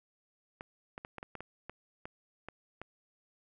clicks, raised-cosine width 0.5 ms, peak -27 dBFS, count 11, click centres 0.609 / 0.979 / 1.049 / 1.183 / 1.229 / 1.353 / 1.406 / 1.696 / 2.055 / 2.486 / 2.816 s, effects none

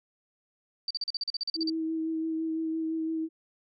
sine tone bursts, 4635 Hz, D8, 24 cents flat, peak -28 dBFS, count 13, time 0.88-1.698 s, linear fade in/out 2 ms, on 26 ms, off 40 ms
sine tone with vibrato, 321.5 Hz, E4, 43 cents flat, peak -28 dBFS, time 1.55-3.29 s, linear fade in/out 50 ms, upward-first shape sine, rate 5.9 Hz, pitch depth 15 cents each way
effects none

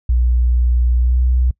sine tone with pitch glide, 60.6 to 62.38 Hz, B1 to B1, -32 to +18 cents, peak -11 dBFS, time 0.09-1.51 s, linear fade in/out 5 ms, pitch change +50 cents, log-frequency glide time 0.97-1.19 s, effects noise-tail reverb RT60 0.1 s tail -23 dB re dry

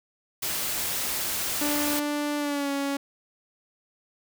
white noise, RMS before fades -29 dBFS, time 0.42-2 s, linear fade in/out 10 ms
sawtooth tone with pitch glide, 293.7 to 279.3 Hz, D4 to C#4, 0 to +13 cents, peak -22 dBFS, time 1.61-2.97 s, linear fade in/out 5 ms, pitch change -87 cents, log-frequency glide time 2.38-2.71 s
effects none

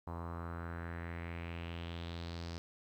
sawtooth tone with low-pass filter sweep, 84.7 Hz, E2, 48 cents sharp, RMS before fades -43 dBFS, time 0.07-2.58 s, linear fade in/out 0 ms, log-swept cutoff 1000 to 5100 Hz, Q 3.4, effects 12-bit

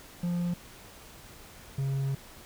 triangle tone pair in turn, 174.61 / 136.34 Hz, F3 / C#3, 0 / -28 cents, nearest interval major third, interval 428 cents, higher first, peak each -25 dBFS, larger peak neither, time 0.23-0.54 / 1.78-2.15 s, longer second, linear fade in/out 5 ms, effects pink hiss -50 dBFS RMS until 2.45 s

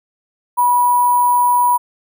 sine tone with sample-and-hold, 977 Hz, B5, 19 cents flat, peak -10 dBFS, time 0.57-1.78 s, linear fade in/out 20 ms, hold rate 11025 Hz, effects none

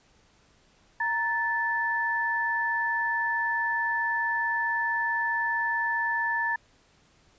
sine tone pair together, 932.3 / 1752.3 Hz, A#5 / A6, 0 / -8 cents, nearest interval major seventh, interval 1092 cents, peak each -29 / -26 dBFS, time 1-6.56 s, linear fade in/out 5 ms, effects pink hiss -62 dBFS RMS until 7.38 s + resampled to 16000 Hz

